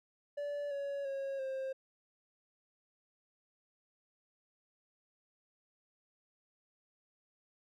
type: tone with pitch steps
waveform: triangle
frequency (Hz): 578 / 561.9 / 546.2 / 530.9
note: D5 / C#5 / C#5 / C5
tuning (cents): -28 / +23 / -26 / +25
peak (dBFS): -34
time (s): 0.37-1.73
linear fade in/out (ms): 10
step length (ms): 340
effects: none